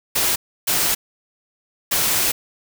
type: noise bursts at uneven times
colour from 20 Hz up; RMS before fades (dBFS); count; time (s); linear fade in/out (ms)
white; -19; 3; 0.15-0.36 / 0.67-0.95 / 1.91-2.32; 10
effects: none